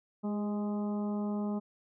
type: harmonic tone with a mistuned harmonic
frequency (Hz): 207.7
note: G#3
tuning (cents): 0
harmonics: 1 / 2 / 3 / 4 / 5 / 6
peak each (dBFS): -31 / -41 / -44 / -46 / -50 / -52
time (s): 0.23-1.6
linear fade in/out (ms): 20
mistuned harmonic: 2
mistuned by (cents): -27
effects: none